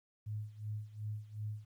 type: tone with tremolo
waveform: sine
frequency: 106.4 Hz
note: G#2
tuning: 42 cents sharp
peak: -36 dBFS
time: 0.26-1.65 s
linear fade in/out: 10 ms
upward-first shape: sine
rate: 2.7 Hz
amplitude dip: 85%
effects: 12-bit